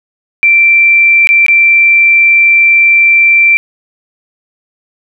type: tone with dropouts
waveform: sine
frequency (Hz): 2349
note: D7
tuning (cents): 0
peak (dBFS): -3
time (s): 0.43-3.57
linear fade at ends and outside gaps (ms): 0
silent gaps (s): 1.272-1.29 / 1.464-1.483
effects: none